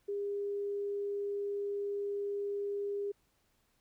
sine tone, 404.4 Hz, G#4, 46 cents flat, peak -33 dBFS, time 0.08-3.12 s, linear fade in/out 10 ms, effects pink hiss -74 dBFS RMS until 3.8 s

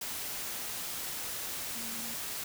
sine tone in noise, 230.5 Hz, A#3, 19 cents flat, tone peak -46 dBFS, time 1.75-2.14 s, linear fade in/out 5 ms, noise white, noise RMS -38 dBFS, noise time 0.01-2.44 s, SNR -11 dB, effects none

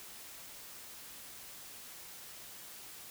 silence, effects white hiss -50 dBFS RMS until 3.1 s

